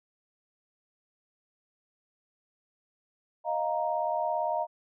sine chord, Eb suspended second, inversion none, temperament just, 622.3 / 700 / 933.4 Hz, Eb5 / F5 / Bb5, 0 / +4 / +2 cents, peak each -31 dBFS, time 3.44-4.67 s, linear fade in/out 50 ms, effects none

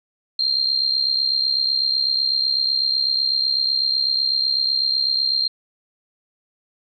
sine tone with amplitude modulation, 4186 Hz, C8, in tune, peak -14 dBFS, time 0.39-5.48 s, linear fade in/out 5 ms, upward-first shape sine, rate 68 Hz, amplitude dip 70%, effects none

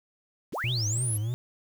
sine linear sweep, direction up, 37.76 to 11530 Hz, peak -29 dBFS, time 0.52-1.18 s, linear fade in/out 20 ms
triangle tone with vibrato, 114.5 Hz, A#2, 31 cents flat, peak -25 dBFS, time 0.64-1.34 s, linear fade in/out 0 ms, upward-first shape triangle, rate 3.2 Hz, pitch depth 190 cents each way
effects 8-bit

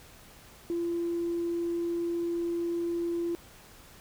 sine tone, 341.4 Hz, F4, 39 cents flat, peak -27 dBFS, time 0.7-3.35 s, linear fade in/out 0 ms, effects tanh soft clip ceiling -23 dBFS + pink hiss -53 dBFS RMS until 4 s

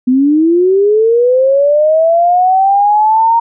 sine linear sweep, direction up, 246.9 to 932.3 Hz, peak -6 dBFS, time 0.07-3.4 s, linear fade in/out 10 ms, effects none

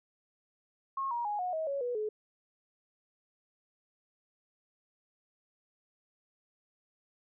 sine tone with pitch steps, 1083 / 948.3 / 830.3 / 727 / 636.6 / 557.4 / 488 / 427.3 Hz, C#6 / A#5 / G#5 / F#5 / D#5 / C#5 / B4 / G#4, -41 / +29 / -1 / -31 / +39 / +9 / -21 / +49 cents, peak -31 dBFS, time 0.97-2.09 s, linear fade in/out 5 ms, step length 140 ms, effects none

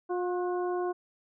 harmonic tone with a mistuned harmonic, 357.6 Hz, F4, 41 cents sharp, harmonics 1 / 2 / 3 / 4, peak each -29 / -35 / -39 / -46 dBFS, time 0.09-0.93 s, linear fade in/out 20 ms, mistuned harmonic 4, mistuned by +47 cents, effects none

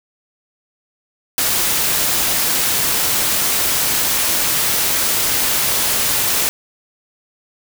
white noise, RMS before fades -17 dBFS, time 1.38-6.49 s, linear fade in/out 0 ms, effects none

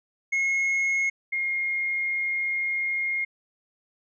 triangle / sine tone pair in turn, 2166 / 2137 Hz, C#7 / C7, -41 / +36 cents, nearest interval unison, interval 23 cents, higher first, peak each -20 / -24 dBFS, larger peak first, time 0.32-1.1 / 1.32-3.25 s, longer second, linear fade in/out 10 ms, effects resampled to 16000 Hz

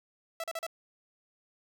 sawtooth tone bursts, 659.3 Hz, E5, in tune, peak -30 dBFS, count 4, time 0.4-0.666 s, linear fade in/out 2 ms, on 38 ms, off 38 ms, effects none

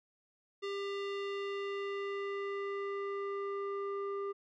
square tone with low-pass filter sweep, 398.5 Hz, G4, 28 cents sharp, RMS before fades -38 dBFS, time 0.62-4.33 s, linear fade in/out 20 ms, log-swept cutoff 3900 to 1100 Hz, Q 1.5, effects none

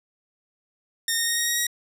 10% pulse tone with pitch steps, 1836 / 1848.8 / 1861.6 / 1874.6 / 1887.6 / 1900.7 Hz, A#6 / A#6 / A#6 / A#6 / A#6 / A#6, -27 / -15 / -3 / +9 / +21 / +33 cents, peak -13 dBFS, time 1.08-1.668 s, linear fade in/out 2 ms, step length 98 ms, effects none

